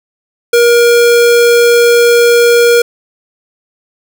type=tone; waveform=square; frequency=474.2 Hz; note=A#4; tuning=30 cents sharp; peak=-5 dBFS; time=0.53-2.82 s; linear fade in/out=5 ms; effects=none